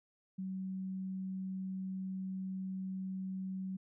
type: tone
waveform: sine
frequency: 189 Hz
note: F#3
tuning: 37 cents sharp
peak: -37 dBFS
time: 0.38-3.77 s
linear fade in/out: 10 ms
effects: none